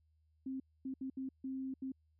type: tone bursts at uneven times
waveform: sine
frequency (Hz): 264.4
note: C4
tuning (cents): +18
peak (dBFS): -38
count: 6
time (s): 0.46-0.6 / 0.85-0.94 / 1.01-1.1 / 1.17-1.29 / 1.44-1.74 / 1.82-1.92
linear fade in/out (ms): 5
effects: added 78 Hz sine -70 dBFS peak until 2.19 s